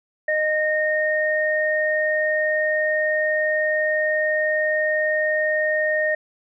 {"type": "tone pair together", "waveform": "sine", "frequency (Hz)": [616.4, 1846], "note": ["D#5", "A#6"], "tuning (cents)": [-16, -17], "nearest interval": "octave + perfect fifth", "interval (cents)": 1899, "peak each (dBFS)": -21, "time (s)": [0.28, 6.15], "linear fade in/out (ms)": 5, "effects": []}